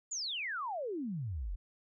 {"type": "exponential sweep", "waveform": "sine", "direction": "down", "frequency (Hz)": [7300, 38.89], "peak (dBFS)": -35, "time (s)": [0.11, 1.56], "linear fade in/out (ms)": 10, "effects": []}